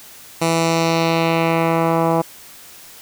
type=tone with low-pass filter sweep; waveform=10% pulse; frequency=165 Hz; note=E3; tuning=2 cents sharp; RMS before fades=-17 dBFS; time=0.41-2.22 s; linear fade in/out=10 ms; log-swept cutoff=10000 to 950 Hz; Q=1.3; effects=white hiss -41 dBFS RMS until 3.01 s